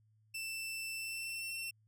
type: tone with pitch glide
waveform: sawtooth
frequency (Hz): 2665 to 2704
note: E7 to E7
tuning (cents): +18 to +43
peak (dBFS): -36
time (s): 0.34-1.71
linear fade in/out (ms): 10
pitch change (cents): +25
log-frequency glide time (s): 0.96-1.51
effects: added 108 Hz sine -67 dBFS peak until 1.87 s